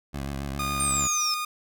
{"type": "tone with vibrato", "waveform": "15% pulse", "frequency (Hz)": 69.3, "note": "C#2", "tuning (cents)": 0, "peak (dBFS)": -24, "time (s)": [0.13, 1.08], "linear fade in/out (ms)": 20, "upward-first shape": "sine", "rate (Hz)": 7.3, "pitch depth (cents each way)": 59}
{"type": "tone", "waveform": "sawtooth", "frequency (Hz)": 1226, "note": "D#6", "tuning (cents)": -26, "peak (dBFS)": -24, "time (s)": [0.59, 1.45], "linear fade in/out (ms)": 5}
{"type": "exponential sweep", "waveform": "sine", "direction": "down", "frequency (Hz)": [9040, 5120], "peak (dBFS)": -24, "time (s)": [0.8, 1.34], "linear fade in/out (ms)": 0}
{"effects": []}